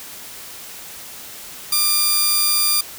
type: tone pair together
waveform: 5% pulse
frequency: 1194 / 4776 Hz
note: D6 / D8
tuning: +28 / +28 cents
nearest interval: 2 octaves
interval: 2400 cents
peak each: -10 dBFS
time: 1.72-2.81 s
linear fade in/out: 5 ms
effects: white hiss -36 dBFS RMS until 2.98 s